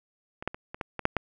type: clicks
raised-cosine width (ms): 0.5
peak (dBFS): -23 / -12 / -23 / -22 / -16 / -18 / -6 / -10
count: 8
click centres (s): 0.425 / 0.476 / 0.545 / 0.745 / 0.812 / 0.993 / 1.054 / 1.167
effects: none